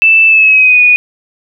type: tone with pitch glide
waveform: sine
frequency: 2644 to 2467 Hz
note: E7 to D#7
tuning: +5 to -15 cents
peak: -3 dBFS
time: 0.02-0.96 s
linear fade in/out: 0 ms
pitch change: -120 cents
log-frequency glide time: 0.27-0.82 s
effects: none